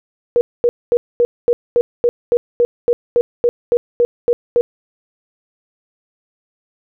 sine tone bursts, 479.1 Hz, A#4, 47 cents sharp, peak -9 dBFS, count 16, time 0.36-4.61 s, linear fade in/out 0 ms, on 50 ms, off 230 ms, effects none

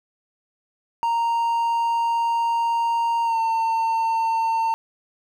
triangle tone with pitch glide, 929 to 904.6 Hz, A#5 to A5, -6 to +48 cents, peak -17 dBFS, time 1.03-4.74 s, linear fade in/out 0 ms, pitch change -46 cents, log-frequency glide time 3.24-3.38 s, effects none

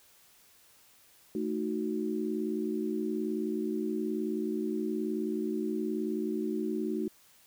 sine chord, D# diminished, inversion second, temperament equal, 220 / 311.1 / 370 Hz, A3 / D#4 / F#4, 0 / 0 / 0 cents, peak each -34 dBFS, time 1.35-7.08 s, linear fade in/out 2 ms, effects white hiss -61 dBFS RMS until 7.46 s

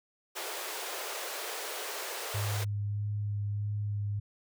pink high-pass noise, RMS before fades -38 dBFS, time 0.35-2.65 s, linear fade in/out 20 ms, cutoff 380 Hz, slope 48 dB/octave
sine tone with vibrato, 103.2 Hz, G#2, 10 cents flat, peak -30 dBFS, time 2.34-4.2 s, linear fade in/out 10 ms, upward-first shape sine, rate 1.6 Hz, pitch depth 13 cents each way
effects none

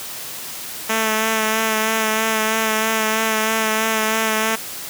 5% pulse tone with vibrato, 220 Hz, A3, in tune, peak -6 dBFS, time 0.89-4.56 s, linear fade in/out 10 ms, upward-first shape sine, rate 3.1 Hz, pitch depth 21 cents each way, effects white hiss -31 dBFS RMS until 4.89 s + high-pass 80 Hz 12 dB/octave

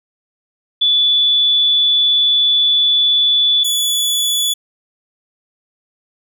sine / sawtooth tone pair in turn, 3459 / 3431 Hz, A7 / A7, -30 / -44 cents, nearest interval unison, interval 14 cents, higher first, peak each -10 / -11 dBFS, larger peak first, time 0.81-3.64 / 3.64-4.54 s, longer first, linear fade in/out 10 ms, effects none

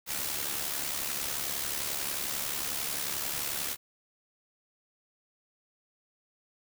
white noise with amplitude modulation, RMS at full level -31 dBFS, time 0.06-3.77 s, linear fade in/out 50 ms, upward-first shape sine, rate 71.2 Hz, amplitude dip 55%, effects none

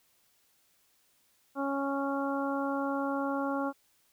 harmonic tone, 276.9 Hz, C#4, 2 cents flat, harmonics 1 / 2 / 3 / 4 / 5, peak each -32 / -35 / -37 / -38 / -39 dBFS, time 1.55-3.73 s, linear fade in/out 50 ms, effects white hiss -69 dBFS RMS until 4.12 s

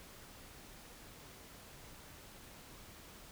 silence, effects pink hiss -55 dBFS RMS until 3.31 s

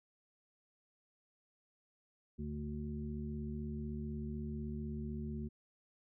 harmonic tone with a mistuned harmonic, 73.42 Hz, D2, in tune, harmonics 1 / 2 / 3 / 5, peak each -43 / -45 / -42 / -50 dBFS, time 2.38-5.49 s, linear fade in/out 20 ms, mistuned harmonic 3, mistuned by +20 cents, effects none

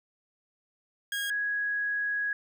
30% pulse / sine tone pair in turn, 1636 / 1662.7 Hz, G#6 / G#6, -26 / +2 cents, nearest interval unison, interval 28 cents, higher second, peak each -27 dBFS, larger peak neither, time 1.12-1.3 / 1.3-2.33 s, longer second, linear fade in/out 2 ms, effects none

